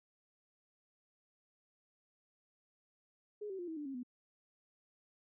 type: tone with pitch steps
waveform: sine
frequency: 417.6 / 382.9 / 351.2 / 322 / 295.3 / 270.8 / 248.3 Hz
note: G#4 / G4 / F4 / E4 / D4 / C#4 / B3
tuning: +10 / -41 / +10 / -41 / +10 / -40 / +9 cents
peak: -40 dBFS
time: 3.41-4.033 s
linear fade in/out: 10 ms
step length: 89 ms
effects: none